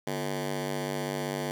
15% pulse ring-modulated tone, 196 Hz, G3, in tune, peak -21 dBFS, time 0.07-1.51 s, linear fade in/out 0 ms, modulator 47.8 Hz, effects none

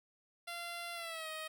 10% pulse tone with pitch glide, 689 to 628.2 Hz, F5 to D#5, -24 to +16 cents, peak -33 dBFS, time 0.47-1.48 s, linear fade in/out 10 ms, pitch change -160 cents, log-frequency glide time 0.94-1.29 s, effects none

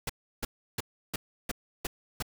pink noise bursts, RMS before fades -32 dBFS, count 7, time 0.07-2.225 s, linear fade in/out 5 ms, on 25 ms, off 330 ms, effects none

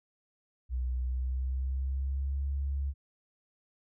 sine tone with pitch glide, 62.5 to 69.35 Hz, B1 to C#2, +21 to +1 cents, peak -29 dBFS, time 0.69-2.94 s, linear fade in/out 50 ms, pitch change +180 cents, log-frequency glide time 0.99-2.44 s, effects none

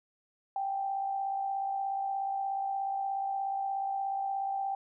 sine tone with amplitude modulation, 784 Hz, G5, in tune, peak -28 dBFS, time 0.56-4.75 s, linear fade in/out 2 ms, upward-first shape sine, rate 56.8 Hz, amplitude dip 45%, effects none

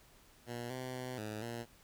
10% pulse tone with pitch steps, 119.7 / 128.1 / 127 / 107.1 / 117.5 Hz, A#2 / C3 / B2 / A2 / A#2, +46 / -36 / +49 / -46 / +14 cents, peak -32 dBFS, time 0.46-1.66 s, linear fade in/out 50 ms, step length 240 ms, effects pink hiss -63 dBFS RMS until 1.83 s

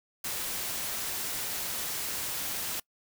white noise, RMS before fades -34 dBFS, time 0.24-2.8 s, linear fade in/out 5 ms, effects noise-tail reverb RT60 0.1 s tail -24 dB re dry

